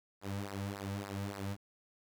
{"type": "tone with flanger", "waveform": "sawtooth", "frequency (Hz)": 99.4, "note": "G2", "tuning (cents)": 25, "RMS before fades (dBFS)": -40, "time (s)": [0.21, 1.57], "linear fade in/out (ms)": 50, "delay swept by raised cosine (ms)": [0.3, 2.9], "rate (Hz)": 3.5, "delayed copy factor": -0.85, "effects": ["11-bit"]}